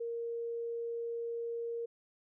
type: tone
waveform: sine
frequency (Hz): 466.2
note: A#4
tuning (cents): 0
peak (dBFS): -35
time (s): 0-1.86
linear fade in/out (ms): 10
effects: none